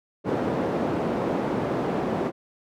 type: band-pass noise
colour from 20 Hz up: white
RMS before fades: -26 dBFS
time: 0.24-2.32 s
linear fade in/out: 50 ms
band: 160 to 490 Hz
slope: 12 dB/octave
effects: none